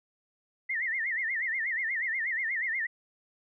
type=tone with vibrato; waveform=sine; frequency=1951 Hz; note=B6; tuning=22 cents flat; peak=-28 dBFS; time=0.69-2.87 s; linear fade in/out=10 ms; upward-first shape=sine; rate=8.3 Hz; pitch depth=170 cents each way; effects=none